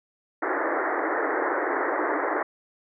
pink band-pass noise, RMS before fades -26 dBFS, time 0.42-2.43 s, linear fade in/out 5 ms, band 290 to 2000 Hz, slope 96 dB/octave, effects none

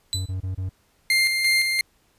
30% pulse tone with exponential decay, 3986 Hz, B7, 15 cents sharp, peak -18 dBFS, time 0.13-0.34 s, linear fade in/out 0 ms, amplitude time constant 44 ms
triangle tone bursts, 93.6 Hz, F#2, 20 cents sharp, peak -23 dBFS, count 4, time 0.14-0.695 s, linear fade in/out 10 ms, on 120 ms, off 25 ms
30% pulse tone with tremolo, 2105 Hz, C7, 10 cents sharp, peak -14 dBFS, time 1.1-1.81 s, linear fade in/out 2 ms, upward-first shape square, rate 2.9 Hz, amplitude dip 40%
effects pink hiss -63 dBFS RMS until 2.18 s + resampled to 32000 Hz

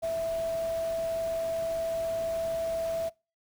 sine tone in noise, 659.3 Hz, E5, in tune, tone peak -27 dBFS, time 0.02-3.1 s, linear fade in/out 20 ms, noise pink, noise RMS -45 dBFS, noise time 0.02-3.1 s, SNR +15 dB, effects noise-tail reverb RT60 0.3 s tail -25 dB re dry

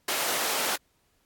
pink high-pass noise, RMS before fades -28 dBFS, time 0.08-0.76 s, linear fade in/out 5 ms, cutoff 530 Hz, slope 12 dB/octave, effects pink hiss -69 dBFS RMS until 1.25 s + AAC 64 kbps

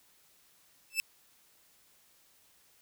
sawtooth tone with exponential growth, 2637 Hz, E7, in tune, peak -20 dBFS, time 0.9-1 s, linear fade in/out 0 ms, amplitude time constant 20 ms, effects white hiss -65 dBFS RMS until 2.81 s

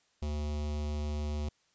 square tone with notch filter, 74.4 Hz, D2, 23 cents sharp, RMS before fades -34 dBFS, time 0.22-1.49 s, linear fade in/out 5 ms, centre 1600 Hz, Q 1.1, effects white hiss -71 dBFS RMS until 1.74 s + resampled to 16000 Hz

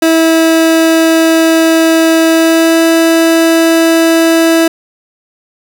30% pulse tone with pitch glide, 325.3 to 328.5 Hz, E4 to E4, -23 to -6 cents, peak -3 dBFS, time 0.02-4.68 s, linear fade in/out 5 ms, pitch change +17 cents, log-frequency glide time 2.26-2.81 s, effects none

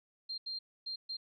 sine tone bursts at uneven times, 4186 Hz, C8, in tune, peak -37 dBFS, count 4, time 0.29-0.38 / 0.46-0.59 / 0.86-0.96 / 1.09-1.17 s, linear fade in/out 10 ms, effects none

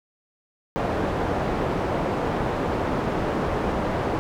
white low-pass noise, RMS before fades -25 dBFS, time 0.76-4.19 s, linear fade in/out 0 ms, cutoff 710 Hz, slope 12 dB/octave, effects none

